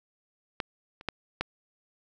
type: clicks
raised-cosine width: 0.3 ms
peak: -13 / -30 / -13 / -12 dBFS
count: 4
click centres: 0.602 / 1.011 / 1.087 / 1.41 s
effects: none